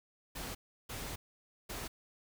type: noise bursts at uneven times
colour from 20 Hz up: pink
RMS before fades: -42 dBFS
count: 3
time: 0.35-0.55 / 0.89-1.16 / 1.69-1.88 s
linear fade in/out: 10 ms
effects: none